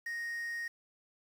triangle tone with quantisation, 1864.7 Hz, A#6, in tune, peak -34 dBFS, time 0.06-0.68 s, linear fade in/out 5 ms, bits 9, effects none

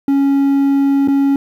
triangle tone with dropouts, 277.2 Hz, C#4, in tune, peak -8 dBFS, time 0.08-1.36 s, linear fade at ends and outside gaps 2 ms, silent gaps 1.076-1.083 s, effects 8-bit

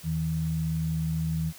sine tone pair together, 80.93 / 160.6 Hz, E2 / E3, -31 / -45 cents, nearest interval octave, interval 1186 cents, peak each -33 / -26 dBFS, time 0.03-1.53 s, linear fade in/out 50 ms, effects white hiss -48 dBFS RMS until 1.58 s

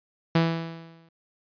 sawtooth tone with exponential decay, 165.1 Hz, E3, 3 cents sharp, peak -13 dBFS, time 0.35-1.09 s, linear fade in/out 5 ms, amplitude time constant 160 ms, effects resampled to 11025 Hz

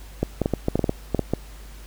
clicks, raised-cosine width 2 ms, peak -7 dBFS, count 12, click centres 0.23 / 0.417 / 0.459 / 0.537 / 0.684 / 0.756 / 0.793 / 0.842 / 0.894 / 1.147 / 1.193 / 1.336 s, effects added 50 Hz sine -39 dBFS peak until 1.86 s + pink hiss -48 dBFS RMS until 1.86 s

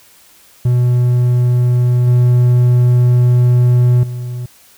triangle tone with level steps, 123 Hz, B2, 7 cents flat, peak -7 / -5 / -18 dBFS, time 0.65-4.46 s, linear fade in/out 5 ms, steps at 2.07 / 4.03 s, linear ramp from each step 5 ms, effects white hiss -46 dBFS RMS until 4.77 s

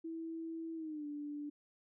sine tone with pitch glide, 327 to 293 Hz, E4 to D4, -14 to -4 cents, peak -40 dBFS, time 0.04-1.5 s, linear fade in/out 10 ms, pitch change -190 cents, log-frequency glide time 0.75-1.06 s, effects none

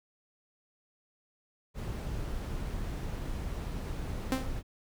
brown noise, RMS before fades -36 dBFS, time 1.74-4.63 s, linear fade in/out 50 ms
sawtooth tone with exponential decay, 261.6 Hz, C4, in tune, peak -21 dBFS, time 4.32-4.55 s, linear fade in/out 0 ms, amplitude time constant 50 ms
effects none

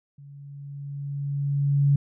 sine tone with level ramp, 141.4 Hz, C#3, 35 cents sharp, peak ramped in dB -43 to -15 dBFS, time 0.18-1.96 s, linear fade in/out 5 ms, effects none

